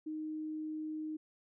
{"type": "tone", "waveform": "sine", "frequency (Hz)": 310.3, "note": "D#4", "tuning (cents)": -5, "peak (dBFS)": -37, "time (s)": [0.06, 1.17], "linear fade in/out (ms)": 10, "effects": []}